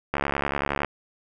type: click train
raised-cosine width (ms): 0.5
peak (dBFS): -9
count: 51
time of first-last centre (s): 0.14-0.847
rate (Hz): 70.7
effects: none